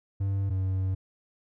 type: tone pair in turn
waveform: triangle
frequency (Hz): 98 / 94.59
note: G2 / F#2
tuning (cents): 0 / +39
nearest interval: minor second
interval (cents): 61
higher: first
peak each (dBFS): -23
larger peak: neither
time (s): 0.2-0.5 / 0.5-0.95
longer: second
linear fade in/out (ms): 10
effects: none